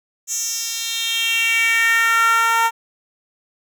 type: tone with high-pass filter sweep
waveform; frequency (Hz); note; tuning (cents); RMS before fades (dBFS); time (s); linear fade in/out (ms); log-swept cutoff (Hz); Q
10% pulse; 457.4; A#4; -33; -18; 0.27-2.71; 50; 6700 to 950; 3.9
effects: none